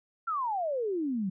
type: exponential sweep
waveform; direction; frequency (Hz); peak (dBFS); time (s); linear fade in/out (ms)
sine; down; 1395 to 180; -28; 0.27-1.3; 10
effects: none